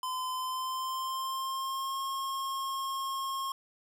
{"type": "tone with pitch glide", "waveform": "square", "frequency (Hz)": [1023, 1078.2], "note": ["C6", "C#6"], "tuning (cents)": [-39, -48], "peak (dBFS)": -33, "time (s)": [0.03, 3.52], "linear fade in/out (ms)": 2, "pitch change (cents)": 91, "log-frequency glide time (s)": [0.31, 2], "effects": []}